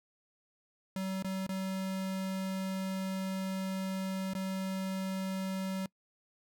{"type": "tone with dropouts", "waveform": "square", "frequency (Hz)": 190.3, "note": "F#3", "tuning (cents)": 49, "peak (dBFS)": -34, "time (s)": [0.96, 5.86], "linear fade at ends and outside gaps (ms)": 2, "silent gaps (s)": [[1.225, 1.245], [1.466, 1.491], [4.335, 4.35]], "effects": ["noise-tail reverb RT60 0.1 s tail -24 dB re dry"]}